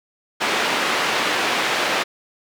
white band-pass noise, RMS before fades -21 dBFS, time 0.4-2.04 s, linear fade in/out 20 ms, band 260 to 2600 Hz, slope 12 dB/octave, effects none

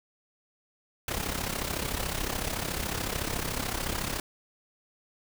pink noise with amplitude modulation, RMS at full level -29 dBFS, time 1.08-4.2 s, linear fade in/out 2 ms, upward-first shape sine, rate 33.8 Hz, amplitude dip 70%, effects none

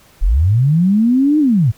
sine linear two-way sweep, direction up then down, 31.74 to 311.1 to 97.2 Hz, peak -9 dBFS, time 0.21-1.72 s, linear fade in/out 20 ms, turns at 1.39 s, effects pink hiss -48 dBFS RMS until 1.77 s

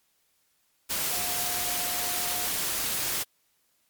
sine tone in noise, 714 Hz, F5, 38 cents sharp, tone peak -38 dBFS, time 1.11-2.48 s, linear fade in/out 20 ms, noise white, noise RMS -29 dBFS, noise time 0.89-3.24 s, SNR -12 dB, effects white hiss -70 dBFS RMS until 3.89 s + MP3 96 kbps

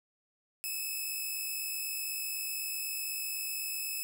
5% pulse tone pair together, 2565 / 2613 Hz, E7 / E7, -48 / -16 cents, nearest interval unison, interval 32 cents, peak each -28 dBFS, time 0.64-4.03 s, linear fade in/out 0 ms, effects none

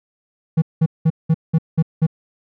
triangle tone bursts, 160.7 Hz, E3, 44 cents flat, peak -9 dBFS, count 7, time 0.57-2.067 s, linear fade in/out 10 ms, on 51 ms, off 190 ms, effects none

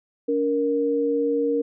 sine tone pair together, 285.7 / 468 Hz, D4 / A#4, -48 / +7 cents, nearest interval major sixth, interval 855 cents, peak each -24 / -21 dBFS, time 0.28-1.62 s, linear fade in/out 10 ms, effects none

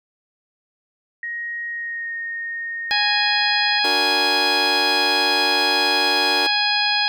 sine tone with pitch glide, 1880 to 1850.9 Hz, A#6 to A#6, +14 to -13 cents, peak -25 dBFS, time 1.23-3.79 s, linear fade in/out 2 ms, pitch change -27 cents, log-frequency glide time 1.67-2.14 s
harmonic tone, 830.6 Hz, G#5, in tune, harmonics 1 / 2 / 3 / 4 / 5 / 6, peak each -24 / -24 / -24 / -24 / -24 / -24 dBFS, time 2.91-7.08 s, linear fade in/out 0 ms
20% pulse chord, D augmented, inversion none, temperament equal, 293.7 / 370 / 466.2 Hz, D4 / F#4 / A#4, 0 / 0 / 0 cents, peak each -24 / -23 / -23 dBFS, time 3.84-6.47 s, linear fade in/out 5 ms
effects none

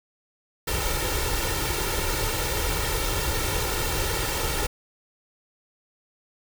pink noise with comb filter, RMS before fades -26 dBFS, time 0.67-4.67 s, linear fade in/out 10 ms, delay 2.2 ms, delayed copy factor +0.7, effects none

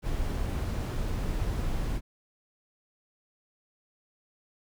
brown noise, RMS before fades -30 dBFS, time 0.02-2.01 s, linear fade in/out 50 ms, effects none

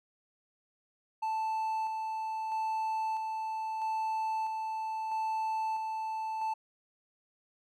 triangle tone with tremolo, 880 Hz, A5, in tune, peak -28 dBFS, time 1.22-6.54 s, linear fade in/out 10 ms, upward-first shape square, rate 0.77 Hz, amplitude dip 30%, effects none

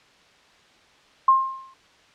sine tone with exponential decay, 1062 Hz, C6, 25 cents sharp, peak -10 dBFS, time 1.28-1.74 s, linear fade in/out 5 ms, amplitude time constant 99 ms, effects white hiss -55 dBFS RMS until 2.14 s + low-pass 4000 Hz 12 dB/octave

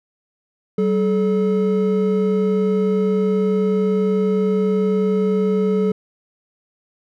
triangle tone pair together, 191.7 / 430.4 Hz, G3 / A4, -38 / -38 cents, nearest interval octave + major second, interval 1400 cents, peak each -16 dBFS, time 0.78-5.92 s, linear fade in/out 5 ms, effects none

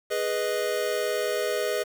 square chord, G# minor, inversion none, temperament equal, 415.3 / 493.9 / 622.3 Hz, G#4 / B4 / D#5, 0 / 0 / 0 cents, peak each -30 dBFS, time 0.1-1.84 s, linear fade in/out 20 ms, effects 8-bit

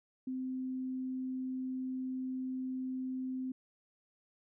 sine tone, 258.5 Hz, C4, 21 cents flat, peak -35 dBFS, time 0.27-3.52 s, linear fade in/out 5 ms, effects none

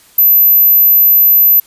sine tone, 12060 Hz, F#9, 32 cents sharp, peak -4 dBFS, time 0.18-1.6 s, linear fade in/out 5 ms, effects white hiss -45 dBFS RMS until 1.66 s + resampled to 32000 Hz

